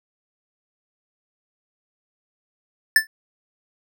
square tone with exponential decay, 1760 Hz, A6, in tune, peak -8 dBFS, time 2.96-3.07 s, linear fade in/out 2 ms, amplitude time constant 22 ms, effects none

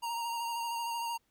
square tone with vibrato, 932.3 Hz, A#5, in tune, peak -34 dBFS, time 0.02-1.18 s, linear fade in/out 20 ms, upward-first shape sine, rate 13 Hz, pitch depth 23 cents each way, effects pink hiss -75 dBFS RMS until 1.3 s

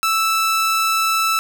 sawtooth tone, 1318.5 Hz, E6, in tune, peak -12 dBFS, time 0.03-1.39 s, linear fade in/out 0 ms, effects none

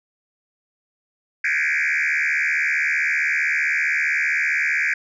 sine tone with frequency modulation, 1975 Hz, B6, in tune, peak -16 dBFS, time 1.44-4.94 s, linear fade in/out 5 ms, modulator 75.4 Hz, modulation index 5.5, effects tanh soft clip ceiling -16 dBFS

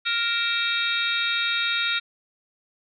harmonic tone with a mistuned harmonic, 466.2 Hz, A#4, in tune, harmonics 3 / 4 / 5 / 6 / 7 / 8 / 9, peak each -27 / -33 / -29 / -33 / -35 / -26 / -38 dBFS, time 0.05-2 s, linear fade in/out 20 ms, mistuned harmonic 6, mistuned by -82 cents, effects none

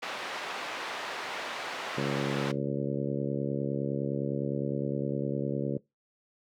pink band-pass noise, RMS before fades -37 dBFS, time 0.02-2.52 s, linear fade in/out 10 ms, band 590 to 3300 Hz, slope 12 dB/octave
harmonic tone, 69.8 Hz, C#2, 13 cents sharp, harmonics 2 / 3 / 4 / 5 / 6 / 7 / 8, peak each -33 / -35 / -36 / -37 / -38 / -38 / -39 dBFS, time 1.97-5.78 s, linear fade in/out 10 ms
effects noise-tail reverb RT60 0.2 s tail -21 dB re dry

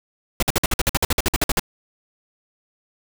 pink noise bursts, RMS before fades -18 dBFS, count 16, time 0.4-1.596 s, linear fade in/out 2 ms, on 26 ms, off 52 ms, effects none

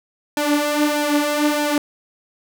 sawtooth tone with flanger, 295.2 Hz, D4, 9 cents sharp, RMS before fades -19 dBFS, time 0.37-1.78 s, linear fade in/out 2 ms, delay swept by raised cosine 1.2 to 5.3 ms, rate 1.6 Hz, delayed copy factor +0.65, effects none

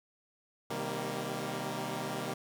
10% pulse chord, C minor seventh, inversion none, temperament equal with one note detuned, 127.97 / 155.56 / 196 / 233.1 Hz, C3 / Eb3 / G3 / Bb3, -38 / 0 / 0 / 0 cents, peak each -32 dBFS, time 0.7-2.34 s, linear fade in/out 5 ms, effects none

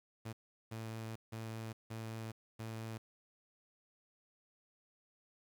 sawtooth tone bursts at uneven times, 111.8 Hz, A2, 28 cents sharp, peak -38 dBFS, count 5, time 0.25-0.33 / 0.71-1.16 / 1.32-1.73 / 1.9-2.32 / 2.59-2.98 s, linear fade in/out 10 ms, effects 11-bit

